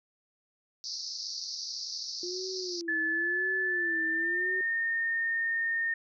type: band-pass noise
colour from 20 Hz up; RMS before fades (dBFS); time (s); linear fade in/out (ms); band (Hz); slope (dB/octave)
pink; -38; 0.84-2.81; 0; 4300 to 5800; 96
type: tone with vibrato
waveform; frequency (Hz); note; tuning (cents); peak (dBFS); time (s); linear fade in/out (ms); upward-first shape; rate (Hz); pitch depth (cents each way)
sine; 349.2; F4; 0; -36; 2.23-4.61; 2; sine; 0.95; 130
type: tone with pitch glide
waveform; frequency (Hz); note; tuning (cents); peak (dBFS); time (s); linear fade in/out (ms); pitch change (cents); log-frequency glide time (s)
sine; 1733 to 1829.7; A6 to A#6; -27 to -33; -27; 2.88-5.94; 5; +94; 3.54-4.63
effects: none